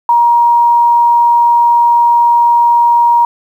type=tone; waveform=sine; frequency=946 Hz; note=A#5; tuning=25 cents sharp; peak=-5 dBFS; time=0.09-3.25 s; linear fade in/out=2 ms; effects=7-bit